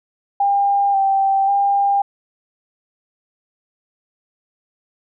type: tone with pitch steps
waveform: sine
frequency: 801 / 781 / 800 Hz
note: G5 / G5 / G5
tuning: +37 / -7 / +35 cents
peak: -13 dBFS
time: 0.4-2.02 s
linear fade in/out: 5 ms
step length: 540 ms
effects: none